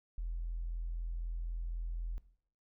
triangle tone with tanh clipping, 41.97 Hz, E1, 32 cents sharp, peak -35 dBFS, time 0.18-2.18 s, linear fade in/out 0 ms, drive 4 dB, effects noise-tail reverb RT60 0.6 s tail -18 dB re dry

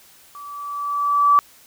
sine tone with level ramp, 1154 Hz, D6, 31 cents flat, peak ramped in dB -35 to -9 dBFS, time 0.35-1.39 s, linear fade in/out 0 ms, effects white hiss -50 dBFS RMS until 1.66 s

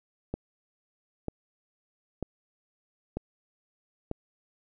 click train, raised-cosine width 2 ms, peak -18 dBFS, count 5, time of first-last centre 0.34-4.114 s, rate 1.06 Hz, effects none

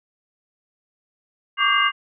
sine tone cluster, 1133 / 1184 / 1590 / 2075 / 2830 Hz, C#6 / D6 / G6 / C7 / F7, +37 / +14 / +24 / -15 / +22 cents, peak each -22 dBFS, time 1.57-1.92 s, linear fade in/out 50 ms, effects none

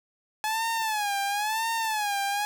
sawtooth tone with vibrato, 852 Hz, G#5, 44 cents sharp, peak -22 dBFS, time 0.44-2.45 s, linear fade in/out 0 ms, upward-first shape sine, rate 0.98 Hz, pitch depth 120 cents each way, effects none

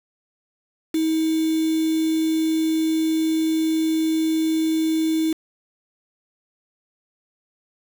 sine tone with quantisation, 319.2 Hz, D#4, 44 cents sharp, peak -18 dBFS, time 0.94-5.33 s, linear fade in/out 5 ms, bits 5, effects none

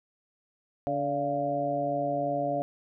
harmonic tone with a mistuned harmonic, 143.7 Hz, D3, 37 cents flat, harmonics 1 / 2 / 3 / 4 / 5, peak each -38 / -34 / -41 / -30 / -30 dBFS, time 0.87-2.62 s, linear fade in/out 0 ms, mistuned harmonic 5, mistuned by -51 cents, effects none

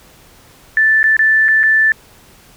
sine tone with dropouts, 1760 Hz, A6, in tune, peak -8 dBFS, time 0.77-1.92 s, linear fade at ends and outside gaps 1 ms, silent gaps 1.03-1.04 / 1.167-1.192 / 1.483-1.486 / 1.632-1.636 s, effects pink hiss -45 dBFS RMS until 2.56 s

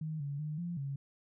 sine tone with pitch steps, 156.5 / 142.1 / 152.1 / 173 / 138.7 Hz, D#3 / C#3 / D#3 / F3 / C#3, +10 / +43 / -39 / -16 / +1 cents, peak -35 dBFS, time 0.01-0.96 s, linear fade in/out 5 ms, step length 190 ms, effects none

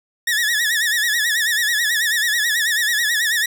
sawtooth tone with vibrato, 1800 Hz, A6, 39 cents sharp, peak -13 dBFS, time 0.27-3.46 s, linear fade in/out 5 ms, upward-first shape sine, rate 9.2 Hz, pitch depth 120 cents each way, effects none

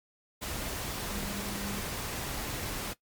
sine tone in noise, 200.9 Hz, G3, 43 cents sharp, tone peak -38 dBFS, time 1.1-1.83 s, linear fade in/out 20 ms, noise pink, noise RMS -36 dBFS, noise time 0.41-2.94 s, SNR -5 dB, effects noise-tail reverb RT60 0.1 s tail -18 dB re dry + MP3 96 kbps

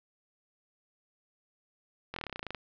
slowing click train, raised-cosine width 0.3 ms, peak -21 dBFS, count 14, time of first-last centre 2.14-2.547 s, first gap 23 ms, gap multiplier 1.05, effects low-pass 5000 Hz 12 dB/octave

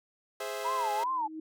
sawtooth chord, Ab augmented, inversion none, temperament equal, 415.3 / 523.3 / 659.3 Hz, Ab4 / C5 / E5, 0 / 0 / 0 cents, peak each -35 dBFS, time 0.4-1.04 s, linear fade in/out 5 ms
sine tone with vibrato, 932.3 Hz, A#5, in tune, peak -28 dBFS, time 0.64-1.28 s, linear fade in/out 20 ms, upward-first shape sine, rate 2.6 Hz, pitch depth 210 cents each way
sine tone with exponential growth, 315.6 Hz, D#4, 25 cents sharp, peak -35 dBFS, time 0.89-1.4 s, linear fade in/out 5 ms, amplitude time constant 110 ms
effects none

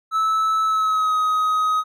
triangle tone with pitch glide, 1306 to 1260.1 Hz, E6 to D#6, -17 to +22 cents, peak -15 dBFS, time 0.11-1.84 s, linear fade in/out 50 ms, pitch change -61 cents, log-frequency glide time 0.65-1.16 s, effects none

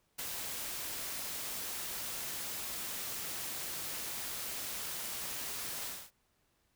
white noise with ADSR envelope, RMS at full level -38 dBFS, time 0.18-6.11 s, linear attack 15 ms, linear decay 6 ms, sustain -2 dB, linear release 250 ms, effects pink hiss -75 dBFS RMS until 6.75 s

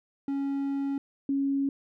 triangle / sine tone pair in turn, 277.2 / 276.1 Hz, C#4 / C#4, 0 / -7 cents, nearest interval unison, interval 7 cents, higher first, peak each -25 / -24 dBFS, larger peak second, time 0.28-0.98 / 1.29-1.69 s, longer first, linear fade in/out 2 ms, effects none

